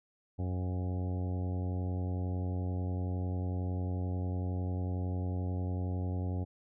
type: harmonic tone with a mistuned harmonic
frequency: 91.1 Hz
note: F#2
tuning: 26 cents flat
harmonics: 1 / 2 / 3 / 4 / 5 / 6 / 7 / 8 / 9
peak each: -32 / -41 / -42 / -48 / -49 / -51 / -54 / -52 / -54 dBFS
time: 0.38-6.45 s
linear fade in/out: 20 ms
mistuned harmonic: 8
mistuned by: -23 cents
effects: none